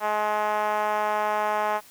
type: tone with band-pass filter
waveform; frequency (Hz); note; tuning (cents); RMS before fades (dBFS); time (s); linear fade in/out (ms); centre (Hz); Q
5% pulse; 211.3; G#3; +30; -25; 0-1.81; 50; 800; 2.2
effects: white hiss -51 dBFS RMS until 1.9 s